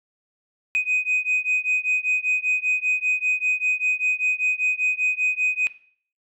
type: beating tone pair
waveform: sine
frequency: 2500 / 2505.1 Hz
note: D#7 / D#7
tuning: +8 / +11 cents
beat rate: 5.1 Hz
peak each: -22 dBFS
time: 0.75-5.67 s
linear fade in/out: 0 ms
effects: noise-tail reverb RT60 0.5 s tail -17 dB re dry + tanh soft clip ceiling -15 dBFS